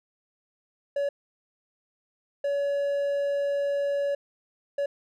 triangle tone bursts at uneven times, 566 Hz, C#5, 36 cents sharp, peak -22 dBFS, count 3, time 0.96-1.09 / 2.44-4.15 / 4.78-4.86 s, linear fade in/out 5 ms, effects none

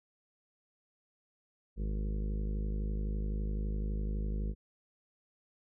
harmonic tone, 51.9 Hz, G#1, in tune, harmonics 1 / 2 / 3 / 4 / 5 / 6 / 7 / 8 / 9 / 10, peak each -32 / -46 / -43 / -43 / -55 / -55 / -51 / -55 / -53 / -61 dBFS, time 1.76-4.55 s, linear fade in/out 50 ms, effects none

